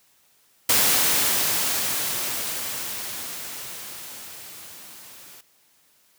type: noise with level ramp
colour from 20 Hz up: white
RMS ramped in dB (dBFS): -18 to -46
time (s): 0.69-5.41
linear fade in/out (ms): 5
effects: white hiss -61 dBFS RMS until 6.18 s + high-pass 80 Hz 12 dB/octave